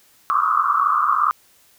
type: band-pass noise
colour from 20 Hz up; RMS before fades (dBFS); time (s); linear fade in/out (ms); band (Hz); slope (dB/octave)
pink; -18; 0.3-1.31; 0; 1100 to 1300; 96
effects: white hiss -55 dBFS RMS until 1.78 s